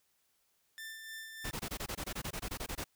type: tone with tremolo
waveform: sawtooth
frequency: 1779 Hz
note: A6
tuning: 19 cents sharp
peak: -39 dBFS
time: 0.78-1.51 s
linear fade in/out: 0 ms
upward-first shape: sine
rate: 3.3 Hz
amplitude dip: 40%
type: noise bursts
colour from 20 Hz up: pink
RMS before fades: -39 dBFS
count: 16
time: 1.44-2.842 s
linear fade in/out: 10 ms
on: 67 ms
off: 22 ms
effects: white hiss -75 dBFS RMS until 2.95 s